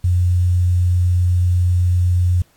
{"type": "tone with quantisation", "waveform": "sine", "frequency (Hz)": 89.2, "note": "F2", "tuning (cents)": 37, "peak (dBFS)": -12, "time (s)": [0.04, 2.42], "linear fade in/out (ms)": 5, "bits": 7, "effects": ["pink hiss -57 dBFS RMS until 2.56 s", "AAC 64 kbps"]}